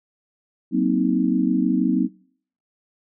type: chord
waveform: sine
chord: C half-diminished seventh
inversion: second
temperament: just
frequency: 188.37 / 235.5 / 261.6 / 314 Hz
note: Gb3 / Bb3 / C4 / Eb4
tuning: +31 / +18 / 0 / +16 cents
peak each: -23 / -23 / -21 / -23 dBFS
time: 0.71-2.09 s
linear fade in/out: 50 ms
effects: noise-tail reverb RT60 0.6 s tail -24 dB re dry